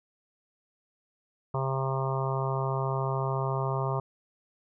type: harmonic tone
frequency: 133.9 Hz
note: C3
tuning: 40 cents sharp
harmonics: 1 / 3 / 4 / 5 / 6 / 7 / 8 / 9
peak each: -29 / -35 / -39 / -36 / -41 / -36 / -37 / -39 dBFS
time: 1.54-4 s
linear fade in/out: 5 ms
effects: none